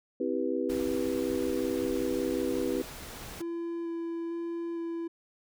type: chord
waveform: sine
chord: C major seventh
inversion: none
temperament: just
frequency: 261.6 / 327 / 392.4 / 490.5 Hz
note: C4 / E4 / G4 / B4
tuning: 0 / -14 / +2 / -12 cents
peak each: -33 dBFS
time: 0.2-2.82 s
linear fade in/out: 5 ms
type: noise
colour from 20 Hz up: pink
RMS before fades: -43 dBFS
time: 0.69-3.42 s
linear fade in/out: 10 ms
type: tone with vibrato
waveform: triangle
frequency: 336.4 Hz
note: E4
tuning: 35 cents sharp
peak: -30 dBFS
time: 3.4-5.08 s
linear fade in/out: 10 ms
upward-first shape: square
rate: 1.1 Hz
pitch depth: 8 cents each way
effects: none